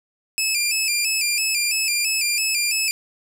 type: tone with vibrato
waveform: 15% pulse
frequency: 2493 Hz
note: D#7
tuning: 3 cents sharp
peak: -12 dBFS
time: 0.38-2.91 s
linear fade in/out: 0 ms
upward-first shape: square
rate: 3 Hz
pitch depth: 71 cents each way
effects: none